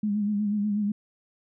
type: tone with vibrato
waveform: sine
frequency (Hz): 207.2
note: G#3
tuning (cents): -4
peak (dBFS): -23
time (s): 0.03-0.92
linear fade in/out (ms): 5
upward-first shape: sine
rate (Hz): 8.2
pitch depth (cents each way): 48
effects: none